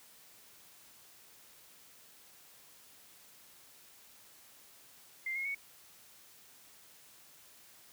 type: tone with pitch steps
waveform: sine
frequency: 2093 / 2157 / 2223 Hz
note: C7 / C#7 / C#7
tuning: 0 / -48 / +4 cents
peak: -34 dBFS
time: 5.26-5.548 s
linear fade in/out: 5 ms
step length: 96 ms
effects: white hiss -59 dBFS RMS until 7.92 s + high-pass 60 Hz 12 dB/octave